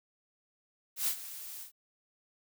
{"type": "noise with ADSR envelope", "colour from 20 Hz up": "blue", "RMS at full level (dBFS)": -29, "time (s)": [0.96, 1.72], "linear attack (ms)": 110, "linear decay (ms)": 82, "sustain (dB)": -15, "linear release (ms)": 110, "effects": []}